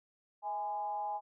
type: tone with frequency modulation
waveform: sine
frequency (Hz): 829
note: G#5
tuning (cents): -3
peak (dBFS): -34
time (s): 0.42-1.21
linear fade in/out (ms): 50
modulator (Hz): 187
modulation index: 0.51
effects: none